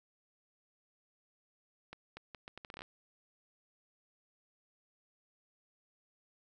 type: accelerating click train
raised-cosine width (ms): 0.3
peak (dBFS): -30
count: 12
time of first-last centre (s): 1.93-2.819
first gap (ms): 240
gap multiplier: 0.74
effects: none